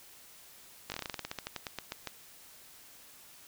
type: slowing click train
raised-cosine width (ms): 0.2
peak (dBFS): -19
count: 19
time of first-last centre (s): 0.9-2.073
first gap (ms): 19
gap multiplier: 1.13
effects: white hiss -55 dBFS RMS until 3.47 s